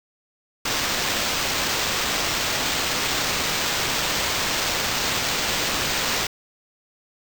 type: noise with sample-and-hold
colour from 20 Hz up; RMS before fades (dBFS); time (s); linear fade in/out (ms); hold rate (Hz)
white; -24; 0.65-6.27; 5; 11025
effects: none